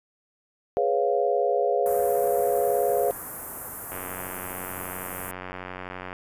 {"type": "chord", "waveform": "sine", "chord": "C# dominant seventh", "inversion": "second", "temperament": "equal", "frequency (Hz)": [415.3, 493.9, 554.4, 698.5], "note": ["G#4", "B4", "C#5", "E#5"], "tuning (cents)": [0, 0, 0, 0], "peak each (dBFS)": -26, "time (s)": [0.77, 3.11], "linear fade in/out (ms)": 0}
{"type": "band-stop noise", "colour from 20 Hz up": "white", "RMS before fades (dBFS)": -34, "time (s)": [1.86, 5.31], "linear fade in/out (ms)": 0, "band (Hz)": [1500, 10000], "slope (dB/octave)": 24}
{"type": "click train", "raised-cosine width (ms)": 0.5, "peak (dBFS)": -20, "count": 204, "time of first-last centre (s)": [3.92, 6.129], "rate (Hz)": 91.9}
{"effects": ["resampled to 32000 Hz"]}